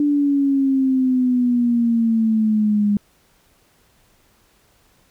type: exponential sweep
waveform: sine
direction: down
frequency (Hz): 293.7 to 203.8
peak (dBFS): -14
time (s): 0-2.97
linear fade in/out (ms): 2
effects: pink hiss -58 dBFS RMS until 5.1 s